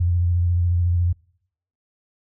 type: tone with vibrato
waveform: sine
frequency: 87.31 Hz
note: F2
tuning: in tune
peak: -16 dBFS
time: 0-1.13 s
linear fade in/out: 10 ms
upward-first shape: square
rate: 14 Hz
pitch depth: 25 cents each way
effects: noise-tail reverb RT60 0.7 s tail -26 dB re dry